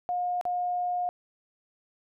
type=tone with dropouts; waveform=sine; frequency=715 Hz; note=F5; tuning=41 cents sharp; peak=-26 dBFS; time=0.09-1.09 s; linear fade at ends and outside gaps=0 ms; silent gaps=0.412-0.453 s; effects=none